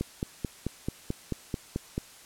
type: click train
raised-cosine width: 3 ms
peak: -16 dBFS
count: 10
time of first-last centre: 0.01-1.979 s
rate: 4.57 Hz
effects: white hiss -51 dBFS RMS until 2.25 s + low-pass 11000 Hz 12 dB/octave